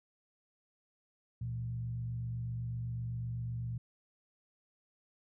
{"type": "tone with frequency modulation", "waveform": "sine", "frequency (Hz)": 118.3, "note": "A#2", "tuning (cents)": 26, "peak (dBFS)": -35, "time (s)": [1.41, 3.78], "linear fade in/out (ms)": 5, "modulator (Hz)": 47.9, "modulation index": 0.53, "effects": []}